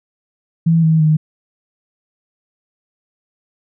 sine tone with pitch steps, 164.81 / 159.84 / 155.02 Hz, E3 / D#3 / D#3, 0 / +47 / -6 cents, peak -9 dBFS, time 0.66-1.17 s, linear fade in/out 10 ms, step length 170 ms, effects none

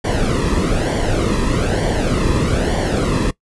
brown noise with flanger, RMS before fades -17 dBFS, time 0.04-3.31 s, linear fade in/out 10 ms, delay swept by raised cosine 0.77 to 1.37 ms, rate 1.1 Hz, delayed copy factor -0.7, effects noise-tail reverb RT60 0.1 s tail -20 dB re dry + resampled to 24000 Hz

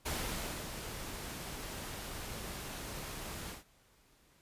pink noise with ADSR envelope, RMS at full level -36 dBFS, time 0.05-3.64 s, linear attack 13 ms, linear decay 600 ms, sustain -7 dB, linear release 150 ms, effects pink hiss -67 dBFS RMS until 4.41 s + resampled to 32000 Hz

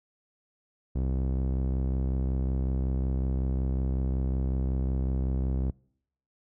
sawtooth tone with low-pass filter, 65.41 Hz, C2, in tune, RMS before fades -28 dBFS, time 0.95-5.71 s, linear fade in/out 10 ms, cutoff 390 Hz, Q 0.61, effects noise-tail reverb RT60 0.7 s tail -26 dB re dry

